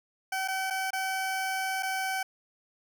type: tone with dropouts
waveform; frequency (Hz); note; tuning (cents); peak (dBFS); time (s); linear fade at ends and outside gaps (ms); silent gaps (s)
20% pulse; 763; G5; -47; -24; 0.32-2.23; 5; 0.478-0.483 / 0.702-0.706 / 0.906-0.931 / 1.826-1.83
effects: none